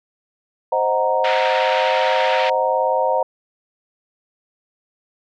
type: chord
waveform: sine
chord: C half-diminished seventh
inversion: none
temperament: equal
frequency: 523.3 / 622.3 / 740 / 932.3 Hz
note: C5 / Eb5 / Gb5 / Bb5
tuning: 0 / 0 / 0 / 0 cents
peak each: -20 / -22 / -23 / -20 dBFS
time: 0.72-3.23 s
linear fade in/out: 5 ms
type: band-pass noise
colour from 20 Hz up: pink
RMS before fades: -25 dBFS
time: 1.24-2.5 s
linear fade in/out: 5 ms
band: 1400 to 3400 Hz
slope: 24 dB/octave
effects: none